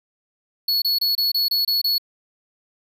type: tone bursts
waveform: square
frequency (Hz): 4388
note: C#8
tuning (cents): -18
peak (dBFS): -18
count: 8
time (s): 0.68-1.982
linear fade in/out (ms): 5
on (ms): 140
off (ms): 26
effects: none